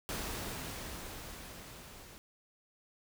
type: noise with level ramp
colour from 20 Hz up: pink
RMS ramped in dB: -38 to -53 dBFS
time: 0.09-2.18 s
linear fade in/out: 0 ms
effects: none